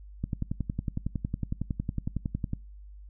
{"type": "click train", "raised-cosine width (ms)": 5, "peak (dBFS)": -17, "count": 26, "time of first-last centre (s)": [0.24, 2.534], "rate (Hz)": 10.9, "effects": ["noise-tail reverb RT60 0.3 s tail -25 dB re dry", "added 50 Hz sine -44 dBFS peak until 3.09 s"]}